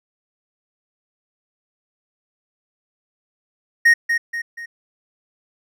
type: tone with echo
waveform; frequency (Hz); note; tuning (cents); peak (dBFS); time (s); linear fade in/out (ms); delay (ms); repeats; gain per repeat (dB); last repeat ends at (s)
triangle; 1864.7; A#6; 0; -7; 3.85-3.94; 10; 240; 3; -7; 4.66
effects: none